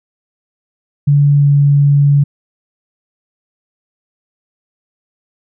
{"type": "tone with pitch glide", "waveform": "sine", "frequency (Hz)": [143.6, 142.69], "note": ["D3", "D3"], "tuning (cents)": [-39, -50], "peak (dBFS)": -6, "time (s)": [1.07, 2.24], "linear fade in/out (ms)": 10, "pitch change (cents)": -11, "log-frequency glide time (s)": [1.39, 1.45], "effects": []}